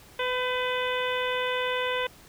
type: harmonic tone with a mistuned harmonic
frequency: 502 Hz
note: B4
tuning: 28 cents sharp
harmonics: 1 / 2 / 3 / 4 / 5 / 6 / 7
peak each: -29 / -32 / -34 / -35 / -36 / -37 / -37 dBFS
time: 0.19-2.07 s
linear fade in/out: 5 ms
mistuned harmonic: 3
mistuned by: +26 cents
effects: pink hiss -52 dBFS RMS until 2.28 s